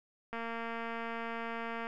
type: click train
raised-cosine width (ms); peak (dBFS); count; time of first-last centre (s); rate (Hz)
0.5; -25; 355; 0.33-1.869; 230
effects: none